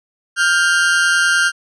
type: tone pair together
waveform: 40% pulse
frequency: 1408 / 1577.5 Hz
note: F6 / G6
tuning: +14 / +10 cents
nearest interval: major second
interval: 196 cents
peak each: -14 dBFS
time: 0.36-1.52 s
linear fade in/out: 50 ms
effects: resampled to 22050 Hz